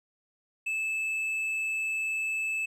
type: tone with tanh clipping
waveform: sine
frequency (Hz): 2619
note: E7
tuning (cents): -12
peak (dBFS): -29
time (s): 0.66-2.66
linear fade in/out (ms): 10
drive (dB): 5
effects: none